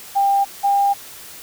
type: tone pair in turn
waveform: sine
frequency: 795 / 800.5 Hz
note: G5 / G5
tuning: +24 / +36 cents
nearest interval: unison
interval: 12 cents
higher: second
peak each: -13 dBFS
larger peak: neither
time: 0.15-0.45 / 0.63-0.94 s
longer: second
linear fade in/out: 20 ms
effects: white hiss -38 dBFS RMS until 1.42 s